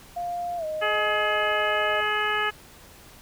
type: tone with pitch glide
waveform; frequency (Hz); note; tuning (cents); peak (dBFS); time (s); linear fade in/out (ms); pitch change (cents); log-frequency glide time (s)
sine; 701 to 620.9; F5 to D#5; +6 to -4; -27; 0.16-2.01; 10; -210; 0.57-0.65
type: harmonic tone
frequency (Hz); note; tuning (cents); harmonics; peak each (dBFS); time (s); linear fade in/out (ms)
422.8; G#4; +31; 1 / 2 / 3 / 4 / 5 / 6 / 7; -32 / -31 / -28 / -27 / -33 / -34 / -32; 0.81-2.51; 20
effects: pink hiss -49 dBFS RMS until 3.21 s